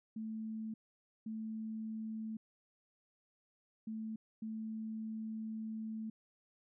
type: tone bursts at uneven times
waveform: sine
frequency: 220 Hz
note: A3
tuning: in tune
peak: -39 dBFS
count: 4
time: 0.16-0.74 / 1.26-2.37 / 3.87-4.16 / 4.42-6.1 s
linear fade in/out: 5 ms
effects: none